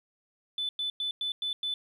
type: tone bursts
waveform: sine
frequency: 3500 Hz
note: A7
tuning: 10 cents flat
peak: -28 dBFS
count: 6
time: 0.58-1.74 s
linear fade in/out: 2 ms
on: 110 ms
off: 100 ms
effects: tanh soft clip ceiling -24 dBFS + 11-bit